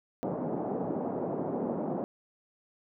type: band-pass noise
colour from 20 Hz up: pink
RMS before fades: -33 dBFS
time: 0.23-2.04 s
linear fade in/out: 0 ms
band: 180 to 770 Hz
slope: 24 dB/octave
effects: none